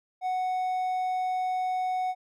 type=tone; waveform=triangle; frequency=740 Hz; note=F#5; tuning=in tune; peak=-24 dBFS; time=0.21-2.15 s; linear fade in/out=50 ms; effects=none